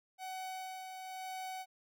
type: tone with tremolo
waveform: 45% pulse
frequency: 751 Hz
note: F#5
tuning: 26 cents sharp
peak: -40 dBFS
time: 0.18-1.66 s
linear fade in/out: 50 ms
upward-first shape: sine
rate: 1 Hz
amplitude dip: 40%
effects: none